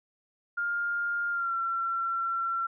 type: tone with pitch glide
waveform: sine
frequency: 1407 to 1357.5 Hz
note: F6 to F6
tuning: +12 to -50 cents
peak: -27 dBFS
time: 0.57-2.67 s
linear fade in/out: 10 ms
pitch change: -62 cents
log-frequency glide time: 1.3-1.55 s
effects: none